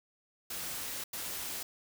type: noise bursts at uneven times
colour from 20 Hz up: white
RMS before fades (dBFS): -39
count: 2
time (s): 0.5-1.04 / 1.13-1.63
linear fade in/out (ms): 5
effects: none